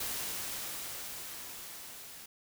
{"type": "noise with level ramp", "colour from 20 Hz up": "white", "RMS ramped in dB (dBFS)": [-36, -49], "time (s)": [0, 2.26], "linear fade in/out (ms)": 5, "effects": []}